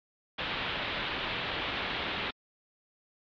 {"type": "low-pass noise", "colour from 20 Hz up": "white", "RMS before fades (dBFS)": -34, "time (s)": [0.38, 2.31], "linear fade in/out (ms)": 10, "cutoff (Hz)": 3700, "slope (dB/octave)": 48, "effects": ["MP3 64 kbps"]}